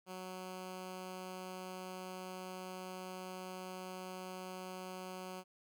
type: tone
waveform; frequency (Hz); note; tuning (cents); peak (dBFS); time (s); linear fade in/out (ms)
10% pulse; 185; F#3; 0; -36; 0.06-5.44; 50
effects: none